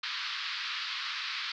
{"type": "band-pass noise", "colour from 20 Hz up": "white", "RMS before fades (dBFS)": -36, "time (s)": [0.03, 1.52], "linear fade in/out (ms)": 5, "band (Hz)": [1100, 4700], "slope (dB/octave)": 48, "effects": []}